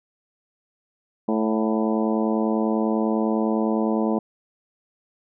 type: harmonic tone with a mistuned harmonic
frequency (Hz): 110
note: A2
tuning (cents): 0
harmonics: 2 / 3 / 4 / 5 / 6 / 7 / 8 / 9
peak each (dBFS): -22 / -26 / -28 / -30 / -32 / -33 / -34 / -35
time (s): 1.28-4.19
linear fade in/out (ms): 5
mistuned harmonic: 7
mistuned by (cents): -45
effects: none